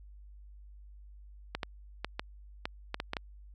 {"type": "clicks", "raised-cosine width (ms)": 0.3, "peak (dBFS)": -17, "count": 9, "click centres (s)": [1.55, 1.632, 2.046, 2.195, 2.655, 2.944, 3.001, 3.134, 3.168], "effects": ["added 50 Hz sine -49 dBFS peak until 3.54 s"]}